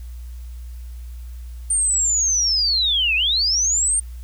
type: linear two-way sweep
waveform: sine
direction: down then up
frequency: 8950 to 2453 to 8950 Hz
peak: -16 dBFS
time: 1.7-4 s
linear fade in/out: 5 ms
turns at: 3.15 s
effects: added 60 Hz sine -31 dBFS peak until 4.23 s + white hiss -54 dBFS RMS until 4.23 s